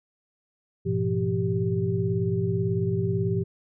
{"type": "tone cluster", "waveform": "sine", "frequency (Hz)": [102.4, 120.6, 171, 390.1], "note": ["G#2", "B2", "F3", "G4"], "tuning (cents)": [-24, -41, -36, -8], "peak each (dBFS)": -28, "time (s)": [0.85, 3.44], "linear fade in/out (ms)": 20, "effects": []}